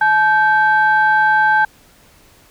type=tone pair together; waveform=sine; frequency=860 / 1562.7 Hz; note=A5 / G6; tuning=-40 / -6 cents; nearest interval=minor seventh; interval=1034 cents; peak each=-12 dBFS; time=0.01-1.65 s; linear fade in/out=5 ms; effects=tanh soft clip ceiling -4 dBFS + pink hiss -49 dBFS RMS until 2.5 s